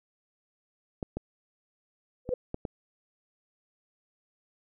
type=clicks; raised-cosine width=2 ms; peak=-19 dBFS; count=5; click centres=1.028 / 1.17 / 2.291 / 2.544 / 2.652 s
type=tone with exponential growth; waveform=sine; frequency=502 Hz; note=B4; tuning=28 cents sharp; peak=-21 dBFS; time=2.25-2.34 s; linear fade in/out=5 ms; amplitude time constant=18 ms
effects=none

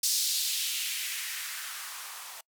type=noise with band-pass filter sweep; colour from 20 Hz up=violet; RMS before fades=-33 dBFS; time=0.03-2.41 s; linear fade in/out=5 ms; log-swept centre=5100 to 780 Hz; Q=1.9; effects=noise-tail reverb RT60 0.1 s tail -25 dB re dry

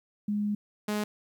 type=tone pair in turn; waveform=sine / sawtooth; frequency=207.4 / 209.7 Hz; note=G#3 / G#3; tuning=-2 / +17 cents; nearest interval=unison; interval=19 cents; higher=second; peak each=-26 / -24 dBFS; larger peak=second; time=0.28-0.55 / 0.88-1.04 s; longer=first; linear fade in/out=5 ms; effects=11-bit

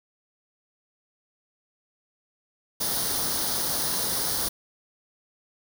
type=noise with comb filter; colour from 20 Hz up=white; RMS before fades=-27 dBFS; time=2.8-4.49 s; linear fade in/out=10 ms; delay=0.2 ms; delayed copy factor=+0.7; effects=none

